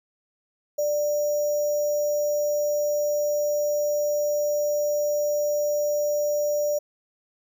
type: tone with sample-and-hold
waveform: sine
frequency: 590 Hz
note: D5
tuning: 8 cents sharp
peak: -21 dBFS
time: 0.78-6.79 s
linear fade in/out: 10 ms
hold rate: 6300 Hz
effects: none